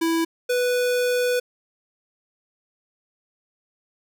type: tone pair in turn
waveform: square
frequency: 329.6 / 493.8 Hz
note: E4 / B4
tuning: 0 / 0 cents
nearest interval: perfect fifth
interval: 700 cents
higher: second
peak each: -20 dBFS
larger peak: neither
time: 0.01-0.25 / 0.49-1.4 s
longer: second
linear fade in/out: 10 ms
effects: none